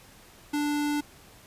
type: tone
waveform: square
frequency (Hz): 293.7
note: D4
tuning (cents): 0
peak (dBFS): -26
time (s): 0.53-1.01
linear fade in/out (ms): 10
effects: pink hiss -53 dBFS RMS until 1.46 s + resampled to 32000 Hz